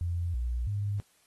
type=tone with pitch steps; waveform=sine; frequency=86.3 / 60 / 101.9 Hz; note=F2 / B1 / G#2; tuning=-20 / -49 / -32 cents; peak=-28 dBFS; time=0.01-1 s; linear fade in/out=0 ms; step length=330 ms; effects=white hiss -66 dBFS RMS until 1.26 s + AAC 32 kbps